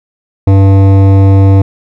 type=tone with hard clipping; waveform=sine; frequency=97.4 Hz; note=G2; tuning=11 cents flat; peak=-4 dBFS; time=0.47-1.62 s; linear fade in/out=5 ms; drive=14 dB; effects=none